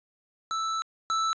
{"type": "tone pair in turn", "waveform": "square", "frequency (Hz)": [1318.5, 1318.5], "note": ["E6", "E6"], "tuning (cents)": [0, 0], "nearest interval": "unison", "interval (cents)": 0, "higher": "neither", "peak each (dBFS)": [-28, -25], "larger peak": "second", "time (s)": [[0.51, 0.82], [1.1, 1.33]], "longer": "first", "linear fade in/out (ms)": 0, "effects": ["resampled to 16000 Hz"]}